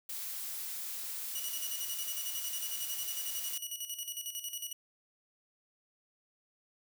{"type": "noise", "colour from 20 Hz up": "blue", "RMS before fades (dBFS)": -40, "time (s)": [0.09, 3.58], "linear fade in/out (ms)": 5}
{"type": "tone with tremolo", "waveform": "10% pulse", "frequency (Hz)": 2920, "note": "F#7", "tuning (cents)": -24, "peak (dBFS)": -28, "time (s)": [1.35, 4.73], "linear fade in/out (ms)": 5, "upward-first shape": "square", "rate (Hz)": 11, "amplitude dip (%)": 65}
{"effects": []}